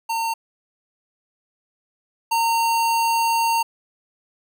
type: tone pair in turn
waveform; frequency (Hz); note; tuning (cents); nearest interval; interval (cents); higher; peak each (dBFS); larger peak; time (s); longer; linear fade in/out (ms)
square; 911 / 917.9; A#5 / A#5; -40 / -27; unison; 13; second; -22 / -18; second; 0.09-0.34 / 2.31-3.63; second; 10
effects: none